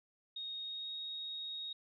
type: tone with pitch glide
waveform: sine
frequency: 3729 to 3755 Hz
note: A#7 to A#7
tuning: 0 to +12 cents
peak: -40 dBFS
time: 0.36-1.73 s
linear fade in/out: 5 ms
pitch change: +12 cents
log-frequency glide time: 0.61-0.95 s
effects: none